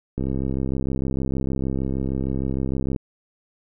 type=click train; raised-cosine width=3 ms; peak=-13 dBFS; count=186; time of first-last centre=0.18-2.962 s; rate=66.5 Hz; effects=none